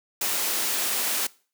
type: high-pass noise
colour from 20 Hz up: white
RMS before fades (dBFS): -26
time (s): 0.21-1.27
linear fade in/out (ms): 5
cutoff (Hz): 240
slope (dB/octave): 12
effects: noise-tail reverb RT60 0.4 s tail -22 dB re dry